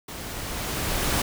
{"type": "noise with level ramp", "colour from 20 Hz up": "pink", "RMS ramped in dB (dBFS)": [-37, -23], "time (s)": [0.08, 1.22], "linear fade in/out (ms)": 5, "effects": []}